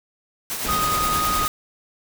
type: noise with tremolo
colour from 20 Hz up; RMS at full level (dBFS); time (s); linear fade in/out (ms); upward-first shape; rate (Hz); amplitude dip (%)
white; -26; 0.5-1.48; 0; triangle; 9.6; 50
type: low-pass noise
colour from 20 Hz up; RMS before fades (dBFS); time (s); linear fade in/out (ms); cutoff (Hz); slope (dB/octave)
pink; -28; 0.64-1.46; 10; 9300; 24
type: tone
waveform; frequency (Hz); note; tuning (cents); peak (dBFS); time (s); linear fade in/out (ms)
triangle; 1244.5; D#6; 0; -19; 0.68-1.48; 10
effects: none